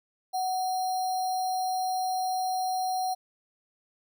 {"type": "tone with sample-and-hold", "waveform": "sine", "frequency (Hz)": 743, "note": "F#5", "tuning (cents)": 7, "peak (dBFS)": -26, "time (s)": [0.33, 3.15], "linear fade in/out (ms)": 20, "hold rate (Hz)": 4900, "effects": []}